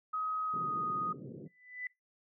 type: tone with pitch glide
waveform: sine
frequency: 1264 to 1243.7 Hz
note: D#6 to D#6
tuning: +27 to -1 cents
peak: -32 dBFS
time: 0.13-1.13 s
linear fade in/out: 10 ms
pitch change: -28 cents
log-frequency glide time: 0.45-0.75 s
type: band-pass noise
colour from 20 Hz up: pink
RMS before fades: -46 dBFS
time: 0.53-1.48 s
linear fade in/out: 10 ms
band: 120 to 480 Hz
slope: 48 dB/octave
type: tone with exponential growth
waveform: sine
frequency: 1994 Hz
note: B6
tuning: 16 cents sharp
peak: -34 dBFS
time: 1.46-1.87 s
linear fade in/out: 2 ms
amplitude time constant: 87 ms
effects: noise-tail reverb RT60 0.2 s tail -23 dB re dry